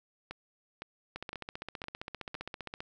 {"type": "two click trains", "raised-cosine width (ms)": 0.3, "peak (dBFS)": [-24, -23], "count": [5, 26], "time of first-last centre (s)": [[0.31, 2.351], [1.16, 2.805]], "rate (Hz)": [1.96, 15.2], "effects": []}